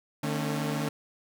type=tone cluster; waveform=sawtooth; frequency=150.8 / 223.5 / 274.5 Hz; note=D3 / A3 / C#4; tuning=+46 / +27 / -17 cents; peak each=-27 / -30 / -30 dBFS; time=0.23-0.89 s; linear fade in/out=5 ms; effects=none